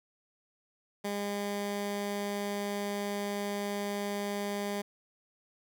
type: tone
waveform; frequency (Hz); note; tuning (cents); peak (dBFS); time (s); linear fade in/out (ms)
15% pulse; 203.1; G#3; -38; -26; 1.04-4.82; 10
effects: none